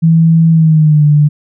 sine tone with pitch glide, 163.6 to 148.3 Hz, E3 to D3, -13 to +17 cents, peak -4 dBFS, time 0.02-1.29 s, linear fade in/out 20 ms, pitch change -170 cents, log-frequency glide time 0.51-1.05 s, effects none

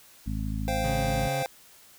harmonic tone, 53.3 Hz, G#1, 46 cents sharp, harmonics 1 / 2 / 3 / 4 / 5, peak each -31 / -34 / -38 / -35 / -39 dBFS, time 0.26-1.28 s, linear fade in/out 10 ms
square chord, C suspended fourth, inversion none, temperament just, 523.3 / 697.7 / 784.9 Hz, C5 / F5 / G5, 0 / -2 / +2 cents, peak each -32 / -34 / -33 dBFS, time 0.68-1.46 s, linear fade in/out 0 ms
40% pulse tone, 138.59 Hz, C#3, in tune, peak -30 dBFS, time 0.84-1.43 s, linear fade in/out 5 ms
effects white hiss -54 dBFS RMS until 1.98 s

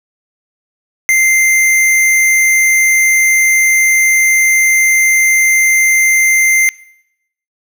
square tone, 2088 Hz, C7, 4 cents flat, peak -8 dBFS, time 1.09-6.69 s, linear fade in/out 0 ms, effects noise-tail reverb RT60 0.8 s tail -21 dB re dry

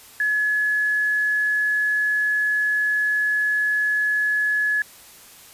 sine tone, 1700 Hz, G#6, 40 cents sharp, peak -18 dBFS, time 0.2-4.82 s, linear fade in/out 2 ms, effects white hiss -46 dBFS RMS until 5.53 s + resampled to 32000 Hz

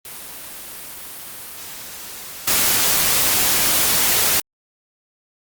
white noise with level steps, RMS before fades -34 / -17 dBFS, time 0.05-4.4 s, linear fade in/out 2 ms, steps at 2.47 s, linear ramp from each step 10 ms, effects Opus 32 kbps

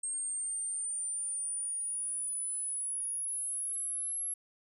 sine linear sweep, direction up, 8470 to 11175 Hz, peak -33 dBFS, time 0.03-4.34 s, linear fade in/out 5 ms, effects none

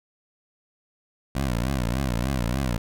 15% pulse tone with vibrato, 62.8 Hz, B1, 30 cents sharp, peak -17 dBFS, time 1.35-2.78 s, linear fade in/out 5 ms, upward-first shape triangle, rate 3.4 Hz, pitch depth 210 cents each way, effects none

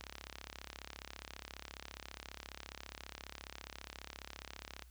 click train, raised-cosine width 0.2 ms, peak -27 dBFS, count 168, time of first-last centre 0.01-4.823 s, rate 34.7 Hz, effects added 60 Hz sine -56 dBFS peak until 4.9 s + white hiss -69 dBFS RMS until 4.9 s

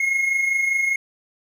triangle tone pair together, 2134 / 2159 Hz, C7 / C#7, +34 / -46 cents, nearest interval unison, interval 20 cents, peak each -26 / -17 dBFS, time 0-0.96 s, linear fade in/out 5 ms, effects none

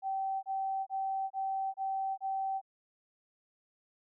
sine tone bursts, 773 Hz, G5, 24 cents flat, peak -31 dBFS, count 6, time 0.02-2.615 s, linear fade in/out 50 ms, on 410 ms, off 27 ms, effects none

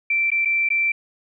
sine tone with dropouts, 2343 Hz, D7, 5 cents flat, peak -17 dBFS, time 0.1-0.92 s, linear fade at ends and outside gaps 5 ms, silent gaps 0.304-0.316 / 0.45-0.455 / 0.689-0.702 s, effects none

